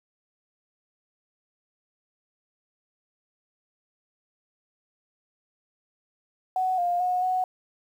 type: tone with pitch steps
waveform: sine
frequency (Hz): 745 / 704 / 727 / 740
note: F#5 / F5 / F#5 / F#5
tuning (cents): +12 / +14 / -31 / 0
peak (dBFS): -22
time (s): 6.56-7.44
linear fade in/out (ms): 2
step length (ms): 220
effects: 9-bit